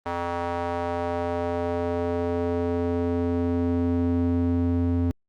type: tone with band-pass filter sweep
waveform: square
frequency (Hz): 86.4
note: F2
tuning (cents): -18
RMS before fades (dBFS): -25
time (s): 0.06-5.11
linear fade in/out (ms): 0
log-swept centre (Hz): 910 to 200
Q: 1.6
effects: Opus 32 kbps